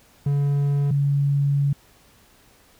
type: tone pair in turn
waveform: triangle / sine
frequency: 142.2 / 141.3 Hz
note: C#3 / C#3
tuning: +45 / +34 cents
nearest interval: unison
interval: 11 cents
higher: first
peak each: -16 / -17 dBFS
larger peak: first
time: 0.26-0.91 / 0.91-1.73 s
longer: second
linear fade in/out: 5 ms
effects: pink hiss -55 dBFS RMS until 2.79 s

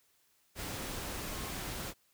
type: tone in noise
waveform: sine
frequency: 1074 Hz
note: C6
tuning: 45 cents sharp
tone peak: -51 dBFS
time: 1.28-1.52 s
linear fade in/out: 50 ms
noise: pink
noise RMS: -40 dBFS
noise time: 0.55-1.94 s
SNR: -14 dB
effects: white hiss -71 dBFS RMS until 2.13 s

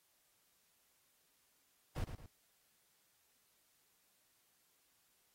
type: noise with echo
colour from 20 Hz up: brown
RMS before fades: -38 dBFS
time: 1.96-2.04 s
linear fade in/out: 2 ms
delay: 110 ms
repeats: 2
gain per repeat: -8 dB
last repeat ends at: 2.26 s
effects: white hiss -75 dBFS RMS until 5.34 s + AAC 48 kbps

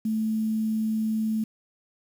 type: tone with quantisation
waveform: sine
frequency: 219.1 Hz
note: A3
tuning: 7 cents flat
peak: -23 dBFS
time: 0.05-1.44 s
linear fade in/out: 5 ms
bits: 8
effects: none

